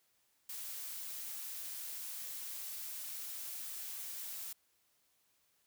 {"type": "noise", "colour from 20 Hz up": "blue", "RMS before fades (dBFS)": -44, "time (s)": [0.49, 4.53], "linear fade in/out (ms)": 5, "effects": ["white hiss -75 dBFS RMS until 5.66 s"]}